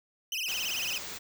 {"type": "tone with vibrato", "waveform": "30% pulse", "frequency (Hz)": 2794, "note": "F7", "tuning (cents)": 0, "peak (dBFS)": -28, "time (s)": [0.32, 0.98], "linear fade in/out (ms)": 2, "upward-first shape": "sine", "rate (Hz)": 18, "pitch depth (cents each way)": 200}
{"type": "band-stop noise", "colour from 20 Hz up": "white", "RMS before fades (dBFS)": -40, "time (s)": [0.47, 1.19], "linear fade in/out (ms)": 20, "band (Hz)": [7900, 16000], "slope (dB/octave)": 48}
{"effects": []}